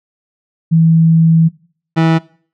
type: tone pair in turn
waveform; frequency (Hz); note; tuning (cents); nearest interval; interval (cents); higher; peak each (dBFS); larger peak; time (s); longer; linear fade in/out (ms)
sine / 30% pulse; 163.2 / 162.63; E3 / E3; -17 / -23; unison; 6; first; -6; neither; 0.71-1.49 / 1.96-2.19; first; 20
effects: noise-tail reverb RT60 0.5 s tail -22 dB re dry + low-pass 3000 Hz 12 dB/octave